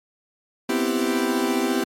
40% pulse chord, C major seventh, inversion third, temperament equal, 246.9 / 261.6 / 329.6 / 392 Hz, B3 / C4 / E4 / G4, 0 / 0 / 0 / 0 cents, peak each -25 dBFS, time 0.69-1.84 s, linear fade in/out 5 ms, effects MP3 64 kbps

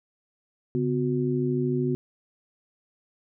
sine tone cluster, 139.8 / 253 / 366.2 Hz, C#3 / B3 / F#4, +15 / +42 / -18 cents, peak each -27 dBFS, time 0.75-1.95 s, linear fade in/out 0 ms, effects none

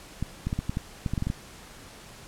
clicks, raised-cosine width 5 ms, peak -15 dBFS, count 12, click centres 0.226 / 0.47 / 0.529 / 0.59 / 0.695 / 0.771 / 1.062 / 1.136 / 1.178 / 1.224 / 1.27 / 1.301 s, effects pink hiss -47 dBFS RMS until 2.27 s + low-pass 11000 Hz 12 dB/octave

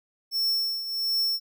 square tone with tremolo, 5400 Hz, E8, 41 cents sharp, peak -22 dBFS, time 0.31-1.4 s, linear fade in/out 50 ms, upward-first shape triangle, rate 1.4 Hz, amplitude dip 70%, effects none

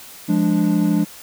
triangle chord, D diminished, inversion first, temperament equal, 174.61 / 207.7 / 293.7 Hz, F3 / Ab3 / D4, 0 / 0 / 0 cents, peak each -17 dBFS, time 0.28-1.05 s, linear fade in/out 20 ms, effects white hiss -40 dBFS RMS until 1.22 s

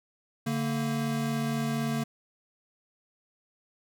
square tone pair together, 144.74 / 228.7 Hz, D3 / A#3, -25 / -33 cents, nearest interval minor sixth, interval 792 cents, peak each -32 / -30 dBFS, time 0.46-2.04 s, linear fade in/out 10 ms, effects none

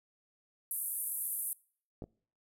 white band-pass noise, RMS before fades -37 dBFS, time 0.71-1.53 s, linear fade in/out 0 ms, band 9700 to 13000 Hz, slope 48 dB/octave
clicks, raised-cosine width 2 ms, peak -28 / -31 dBFS, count 2, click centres 2.022 / 2.04 s
effects noise-tail reverb RT60 0.5 s tail -24 dB re dry

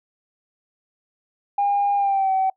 sine tone with pitch glide, 808 to 763.1 Hz, G#5 to G5, -48 to -47 cents, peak -16 dBFS, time 1.58-2.5 s, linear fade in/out 5 ms, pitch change -99 cents, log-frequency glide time 1.96-2.32 s, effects noise-tail reverb RT60 0.1 s tail -24 dB re dry + tanh soft clip ceiling -13 dBFS

